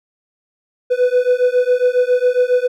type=beating tone pair; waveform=triangle; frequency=493.9 / 501.2 Hz; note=B4 / B4; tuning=0 / +25 cents; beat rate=7.3 Hz; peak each=-13 dBFS; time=0.9-2.68 s; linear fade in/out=20 ms; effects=none